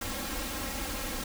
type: noise with comb filter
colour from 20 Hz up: pink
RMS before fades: -35 dBFS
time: 0.01-1.24 s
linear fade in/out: 5 ms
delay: 3.7 ms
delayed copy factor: +0.9
effects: none